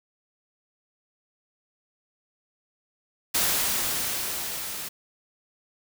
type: noise with level ramp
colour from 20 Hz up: white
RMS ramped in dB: -23 to -35 dBFS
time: 3.34-4.89 s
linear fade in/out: 10 ms
effects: none